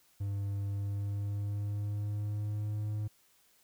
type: tone with pitch glide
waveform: triangle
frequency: 100 to 105.89 Hz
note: G2 to G#2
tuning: +35 to +34 cents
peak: -30 dBFS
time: 0.2-3.08 s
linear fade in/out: 10 ms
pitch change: +99 cents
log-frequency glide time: 0.7-2.91 s
effects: white hiss -67 dBFS RMS until 3.63 s